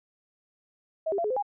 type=tone with pitch steps; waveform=sine; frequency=640 / 397.3 / 681 / 422 / 514 / 818 Hz; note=D#5 / G4 / F5 / G#4 / C5 / G#5; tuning=+49 / +23 / -44 / +28 / -31 / -26 cents; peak=-25 dBFS; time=1.06-1.426 s; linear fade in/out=10 ms; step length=61 ms; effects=none